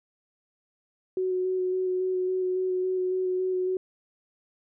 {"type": "tone with vibrato", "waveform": "sine", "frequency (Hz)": 370, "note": "F#4", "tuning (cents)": 0, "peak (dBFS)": -24, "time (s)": [1.17, 3.77], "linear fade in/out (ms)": 2, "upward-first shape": "square", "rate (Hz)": 3.6, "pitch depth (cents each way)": 11, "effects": []}